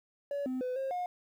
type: tone with pitch steps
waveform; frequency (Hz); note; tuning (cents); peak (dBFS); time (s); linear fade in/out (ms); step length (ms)
triangle; 568 / 256.9 / 504 / 535 / 718; C#5 / C4 / B4 / C5 / F5; +42 / -32 / +35 / +38 / +48; -29; 0.31-1.06; 2; 150
effects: tanh soft clip ceiling -27 dBFS + 11-bit